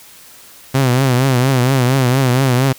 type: tone with vibrato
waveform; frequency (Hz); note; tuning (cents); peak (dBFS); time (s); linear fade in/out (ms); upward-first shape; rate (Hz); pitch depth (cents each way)
sawtooth; 129.3; C3; -20; -7; 0.74-2.73; 10; triangle; 4.3; 120
effects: white hiss -41 dBFS RMS until 2.78 s